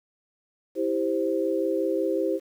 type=chord; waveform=sine; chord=C major; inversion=first; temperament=just; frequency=327 / 392.4 / 523.3 Hz; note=E4 / G4 / C5; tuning=-14 / +2 / 0 cents; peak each=-27 dBFS; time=0.75-2.4 s; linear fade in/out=50 ms; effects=9-bit